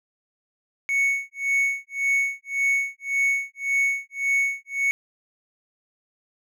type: tone with tremolo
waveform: triangle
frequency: 2217 Hz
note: C#7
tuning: in tune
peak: -16 dBFS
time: 0.89-4.91 s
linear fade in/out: 0 ms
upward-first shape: sine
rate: 1.8 Hz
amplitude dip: 100%
effects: none